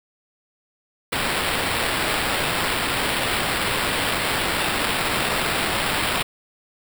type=noise with sample-and-hold; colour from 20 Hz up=blue; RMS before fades=-23 dBFS; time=1.12-6.23 s; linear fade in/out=10 ms; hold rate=6300 Hz; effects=none